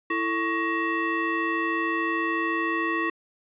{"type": "tone with frequency modulation", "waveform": "sine", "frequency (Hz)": 1108.7, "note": "C#6", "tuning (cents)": 0, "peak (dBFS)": -23, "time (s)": [0.1, 3.1], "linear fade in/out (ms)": 5, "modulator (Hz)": 777, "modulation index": 1.5, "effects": ["resampled to 8000 Hz"]}